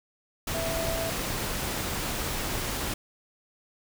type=tone in noise; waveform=sine; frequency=659.3 Hz; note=E5; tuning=in tune; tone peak=-31 dBFS; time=0.54-1.1 s; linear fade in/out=5 ms; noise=pink; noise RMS=-31 dBFS; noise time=0.47-2.94 s; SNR=-3 dB; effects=none